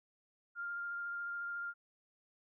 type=tone with vibrato; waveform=sine; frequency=1400 Hz; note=F6; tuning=4 cents sharp; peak=-38 dBFS; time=0.55-1.74 s; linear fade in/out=50 ms; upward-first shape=triangle; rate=14 Hz; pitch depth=12 cents each way; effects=none